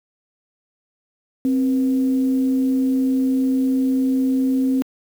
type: tone with frequency modulation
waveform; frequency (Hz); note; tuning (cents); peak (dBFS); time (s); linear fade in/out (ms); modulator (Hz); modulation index
sine; 262.7; C4; +7; -15; 1.45-4.82; 0; 221; 0.27
effects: high-pass 150 Hz 12 dB/octave + 7-bit